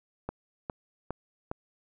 click train, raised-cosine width 1 ms, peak -19 dBFS, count 4, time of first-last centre 0.29-1.514 s, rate 2.45 Hz, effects none

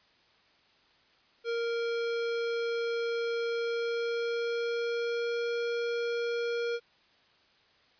square tone with pitch glide, 466.2 to 471.1 Hz, A#4 to A#4, 0 to +18 cents, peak -30 dBFS, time 1.44-6.8 s, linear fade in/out 50 ms, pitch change +18 cents, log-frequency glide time 3.53-5.51 s, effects white hiss -64 dBFS RMS until 7.99 s + resampled to 11025 Hz

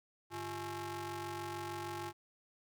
sawtooth ring-modulated tone, 246.9 Hz, B3, in tune, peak -33 dBFS, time 0.3-2.13 s, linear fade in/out 50 ms, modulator 594 Hz, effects none

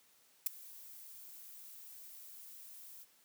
violet noise with ADSR envelope, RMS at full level -29 dBFS, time 0.46-3.06 s, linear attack 7 ms, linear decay 9 ms, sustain -24 dB, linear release 43 ms, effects white hiss -68 dBFS RMS until 3.24 s + high-pass 150 Hz 12 dB/octave

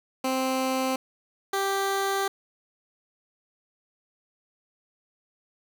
15% pulse tone pair in turn, 261.6 / 392 Hz, C4 / G4, 0 / 0 cents, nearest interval perfect fifth, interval 700 cents, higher second, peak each -18 dBFS, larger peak neither, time 0.24-0.96 / 1.53-2.28 s, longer second, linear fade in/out 5 ms, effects none

